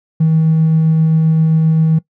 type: tone with tremolo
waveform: triangle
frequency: 159.7 Hz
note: D#3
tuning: 45 cents sharp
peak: -4 dBFS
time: 0.2-1.99 s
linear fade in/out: 10 ms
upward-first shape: sine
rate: 7.6 Hz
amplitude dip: 25%
effects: noise-tail reverb RT60 0.1 s tail -22 dB re dry + tanh soft clip ceiling -5 dBFS